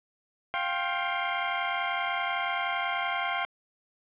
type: chord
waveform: 20% pulse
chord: F suspended second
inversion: none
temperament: equal with one note detuned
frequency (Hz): 698.5 / 784 / 1063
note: F5 / G5 / C6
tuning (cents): 0 / 0 / +27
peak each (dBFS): -27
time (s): 0.54-3.45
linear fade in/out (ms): 0
effects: resampled to 8000 Hz + 9-bit